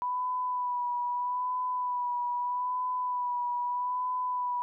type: tone with vibrato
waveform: sine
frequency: 987.8 Hz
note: B5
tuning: in tune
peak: -28 dBFS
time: 0.02-4.62 s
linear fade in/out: 0 ms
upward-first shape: sine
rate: 0.79 Hz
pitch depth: 27 cents each way
effects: none